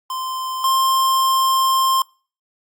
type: tone pair in turn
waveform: square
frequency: 1039 / 1055.9 Hz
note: C6 / C6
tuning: -12 / +15 cents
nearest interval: unison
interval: 27 cents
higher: second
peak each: -24 / -15 dBFS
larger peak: second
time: 0.1-0.64 / 0.64-2.02 s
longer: second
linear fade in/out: 2 ms
effects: noise-tail reverb RT60 0.4 s tail -26 dB re dry + Opus 48 kbps